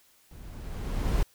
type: noise with level ramp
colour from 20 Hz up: brown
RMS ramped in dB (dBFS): -47 to -23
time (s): 0.31-1.23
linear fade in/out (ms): 2
effects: white hiss -62 dBFS RMS until 1.34 s